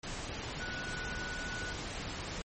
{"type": "tone in noise", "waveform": "sine", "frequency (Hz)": 1474, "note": "F#6", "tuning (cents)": -7, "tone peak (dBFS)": -40, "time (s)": [0.6, 1.73], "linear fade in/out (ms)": 5, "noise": "pink", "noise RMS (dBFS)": -40, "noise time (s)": [0.03, 2.42], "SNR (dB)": -3, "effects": ["MP3 32 kbps"]}